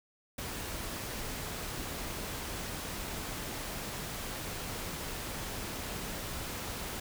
pink noise, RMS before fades -39 dBFS, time 0.38-7 s, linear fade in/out 5 ms, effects none

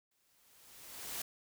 white noise with exponential growth, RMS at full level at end -39 dBFS, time 0.11-1.22 s, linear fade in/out 5 ms, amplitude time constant 240 ms, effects none

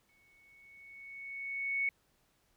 sine tone with exponential growth, 2217 Hz, C#7, in tune, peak -28 dBFS, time 0.09-1.89 s, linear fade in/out 2 ms, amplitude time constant 390 ms, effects pink hiss -73 dBFS RMS until 2.56 s

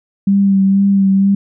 sine tone with vibrato, 196 Hz, G3, in tune, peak -8 dBFS, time 0.27-1.35 s, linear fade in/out 5 ms, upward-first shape sine, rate 2.1 Hz, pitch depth 24 cents each way, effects none

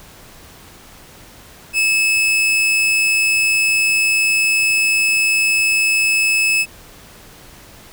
40% pulse tone, 2600 Hz, E7, 24 cents flat, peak -12 dBFS, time 1.73-6.66 s, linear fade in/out 50 ms, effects pink hiss -42 dBFS RMS until 7.92 s

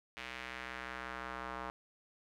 square tone with band-pass filter sweep, 62.8 Hz, B1, 30 cents sharp, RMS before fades -44 dBFS, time 0.17-1.7 s, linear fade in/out 0 ms, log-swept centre 2400 to 1100 Hz, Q 1.7, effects none

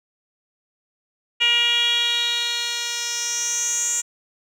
10% pulse tone with band-pass filter sweep, 475.1 Hz, A#4, 33 cents sharp, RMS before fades -22 dBFS, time 1.4-4.02 s, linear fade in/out 20 ms, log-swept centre 2800 to 7200 Hz, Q 5.9, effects none

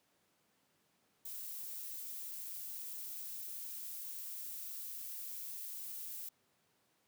violet noise, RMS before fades -45 dBFS, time 1.25-6.29 s, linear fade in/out 5 ms, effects pink hiss -75 dBFS RMS until 7.07 s + high-pass 150 Hz 12 dB/octave

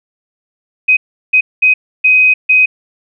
sine tone bursts at uneven times, 2515 Hz, D#7, 18 cents sharp, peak -5 dBFS, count 5, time 0.88-0.97 / 1.33-1.41 / 1.62-1.74 / 2.04-2.34 / 2.49-2.66 s, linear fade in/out 10 ms, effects none

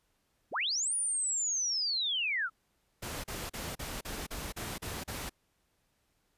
sine linear two-way sweep, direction up then down, 73.42 to 9670 to 1250 Hz, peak -29 dBFS, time 0.51-2.5 s, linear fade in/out 50 ms, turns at 0.95 s
pink noise bursts, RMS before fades -39 dBFS, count 9, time 3.02-5.296 s, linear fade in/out 10 ms, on 220 ms, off 37 ms
effects pink hiss -75 dBFS RMS until 6.37 s + resampled to 32000 Hz

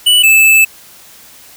square tone pair in turn, 2960 / 2626 Hz, F#7 / E7, 0 / -7 cents, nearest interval major second, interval 207 cents, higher first, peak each -6 / -5 dBFS, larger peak second, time 0.06-0.23 / 0.23-0.65 s, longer second, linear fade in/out 10 ms, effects white hiss -39 dBFS RMS until 1.56 s

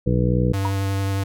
harmonic tone, 61.4 Hz, B1, 9 cents flat, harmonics 1 / 2 / 3 / 4 / 5 / 6 / 7 / 8, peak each -23 / -20 / -22 / -34 / -27 / -35 / -30 / -26 dBFS, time 0.06-0.53 s, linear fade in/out 10 ms
square tone with vibrato, 97.8 Hz, G2, 4 cents flat, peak -21 dBFS, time 0.53-1.24 s, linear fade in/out 10 ms, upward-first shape sine, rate 11 Hz, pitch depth 11 cents each way
sine tone with exponential decay, 953 Hz, A#5, 38 cents sharp, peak -18 dBFS, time 0.65-0.75 s, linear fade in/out 0 ms, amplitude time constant 21 ms
effects none

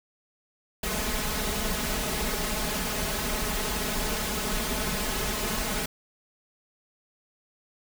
pink noise with comb filter, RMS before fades -29 dBFS, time 0.83-5.86 s, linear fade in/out 5 ms, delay 4.7 ms, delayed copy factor +0.9, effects none

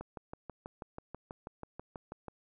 click train, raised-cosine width 1 ms, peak -28 dBFS, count 15, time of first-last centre 0.01-2.283 s, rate 6.16 Hz, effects none

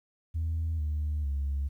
sine tone with pitch steps, 81 / 75.14 / 69.7 Hz, E2 / D2 / C#2, -30 / +40 / +10 cents, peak -26 dBFS, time 0.34-1.69 s, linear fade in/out 20 ms, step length 450 ms, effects tanh soft clip ceiling -25 dBFS + 11-bit

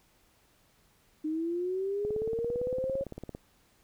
sine linear sweep, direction up, 304.4 to 550 Hz, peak -29 dBFS, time 1.24-3.04 s, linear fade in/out 10 ms
click train, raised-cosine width 2 ms, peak -26 dBFS, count 24, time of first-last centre 2.05-3.349 s, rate 17.7 Hz
effects pink hiss -66 dBFS RMS until 3.83 s

